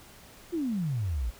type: exponential sweep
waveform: sine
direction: down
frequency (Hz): 362.3 to 51.91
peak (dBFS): -27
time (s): 0.52-1.31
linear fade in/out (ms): 20
effects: pink hiss -52 dBFS RMS until 1.39 s